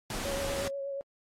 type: noise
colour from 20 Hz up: pink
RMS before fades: -36 dBFS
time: 0.1-0.68 s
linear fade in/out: 2 ms
type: tone with vibrato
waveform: sine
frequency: 554.4 Hz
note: C#5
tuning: in tune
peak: -33 dBFS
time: 0.25-1.01 s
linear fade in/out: 0 ms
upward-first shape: triangle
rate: 8.3 Hz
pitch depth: 26 cents each way
effects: low-pass 11000 Hz 12 dB/octave + AAC 48 kbps